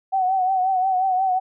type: tone with vibrato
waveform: sine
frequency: 752 Hz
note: F#5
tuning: 28 cents sharp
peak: -17 dBFS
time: 0.12-1.4 s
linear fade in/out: 20 ms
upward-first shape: triangle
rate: 5.6 Hz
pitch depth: 62 cents each way
effects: none